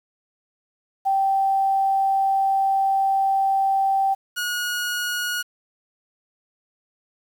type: tone pair in turn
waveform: sine / sawtooth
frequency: 779 / 1448.2 Hz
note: G5 / F#6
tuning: -11 / -38 cents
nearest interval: major seventh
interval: 1073 cents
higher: second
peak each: -17 / -20 dBFS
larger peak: first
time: 1.05-4.15 / 4.36-5.43 s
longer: first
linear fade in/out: 20 ms
effects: 8-bit